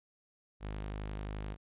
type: tone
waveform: sawtooth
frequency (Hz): 51.5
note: G#1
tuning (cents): -14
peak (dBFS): -34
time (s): 0.6-1.57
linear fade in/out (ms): 50
effects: resampled to 8000 Hz